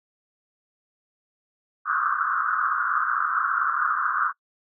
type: band-pass noise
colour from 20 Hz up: white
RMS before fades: -24 dBFS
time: 1.85-4.33 s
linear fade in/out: 50 ms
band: 1100 to 1500 Hz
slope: 96 dB/octave
effects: noise-tail reverb RT60 0.1 s tail -25 dB re dry